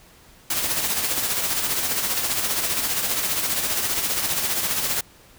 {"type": "noise with tremolo", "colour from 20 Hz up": "white", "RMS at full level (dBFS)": -22, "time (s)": [0.5, 5.01], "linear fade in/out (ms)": 5, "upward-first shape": "sine", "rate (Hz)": 15, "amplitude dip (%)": 45, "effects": ["pink hiss -51 dBFS RMS until 5.38 s"]}